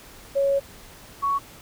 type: tone pair in turn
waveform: sine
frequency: 554.4 / 1115.5 Hz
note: C#5 / C#6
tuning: 0 / +11 cents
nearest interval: octave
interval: 1211 cents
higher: second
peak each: -18 / -20 dBFS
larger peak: first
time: 0.35-0.6 / 1.22-1.39 s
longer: first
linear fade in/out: 20 ms
effects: pink hiss -46 dBFS RMS until 1.61 s